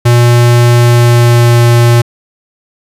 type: tone with pitch glide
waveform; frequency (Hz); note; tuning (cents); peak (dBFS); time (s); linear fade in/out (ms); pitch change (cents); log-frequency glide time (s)
square; 120 to 118.83; B2 to A#2; -49 to +34; -4; 0.05-2.02; 10; -17; 0.77-1.65
effects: resampled to 32000 Hz